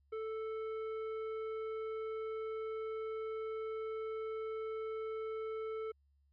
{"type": "tone with hard clipping", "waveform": "sine", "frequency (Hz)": 440, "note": "A4", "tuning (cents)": 0, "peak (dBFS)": -40, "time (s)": [0.12, 5.92], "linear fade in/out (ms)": 10, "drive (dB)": 13, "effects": ["added 70 Hz sine -69 dBFS peak until 6.32 s", "low-pass 2000 Hz 12 dB/octave"]}